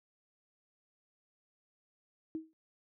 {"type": "tone with exponential decay", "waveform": "sine", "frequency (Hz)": 318.8, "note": "D#4", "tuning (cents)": 42, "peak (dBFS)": -32, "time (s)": [2.35, 2.53], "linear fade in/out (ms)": 0, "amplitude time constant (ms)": 37, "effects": ["high-pass 80 Hz 12 dB/octave"]}